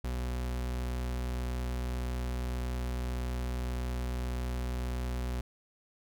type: tone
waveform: 40% pulse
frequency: 61.74 Hz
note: B1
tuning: in tune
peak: -31 dBFS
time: 0.04-5.41 s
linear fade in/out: 5 ms
effects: none